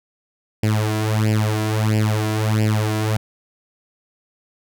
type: tone with flanger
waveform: sawtooth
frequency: 108 Hz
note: A2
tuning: 32 cents flat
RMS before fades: -19 dBFS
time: 0.63-3.17 s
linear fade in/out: 5 ms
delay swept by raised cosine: 0.39 to 2.99 ms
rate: 1.5 Hz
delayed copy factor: +0.85
effects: none